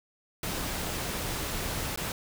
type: noise with dropouts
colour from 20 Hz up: pink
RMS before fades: -33 dBFS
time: 0.43-2.12 s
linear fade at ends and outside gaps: 2 ms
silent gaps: 1.96-1.974 s
effects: none